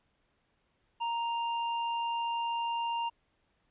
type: tone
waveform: square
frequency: 932.3 Hz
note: A#5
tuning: in tune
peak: -31 dBFS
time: 1-3.1 s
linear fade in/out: 20 ms
effects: pink hiss -74 dBFS RMS until 3.7 s + resampled to 8000 Hz